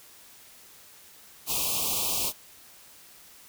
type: band-stop noise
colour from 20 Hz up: white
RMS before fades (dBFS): -28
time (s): 1.46-2.33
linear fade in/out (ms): 50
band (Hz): 1200 to 2400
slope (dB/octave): 96
effects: white hiss -52 dBFS RMS until 3.48 s